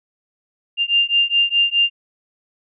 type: beating tone pair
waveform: sine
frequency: 2794 / 2798.8 Hz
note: F7 / F7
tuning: 0 / +3 cents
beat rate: 4.8 Hz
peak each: -17 dBFS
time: 0.77-1.9 s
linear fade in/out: 50 ms
effects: none